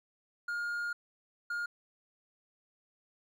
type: tone bursts at uneven times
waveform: triangle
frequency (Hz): 1419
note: F6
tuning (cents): +27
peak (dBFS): -31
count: 2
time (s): 0.48-0.93 / 1.5-1.66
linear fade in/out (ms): 5
effects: none